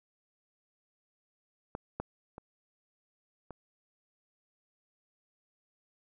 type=clicks; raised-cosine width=1 ms; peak=-22 / -20 / -30 / -29 dBFS; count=4; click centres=1.751 / 2 / 2.381 / 3.507 s; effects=none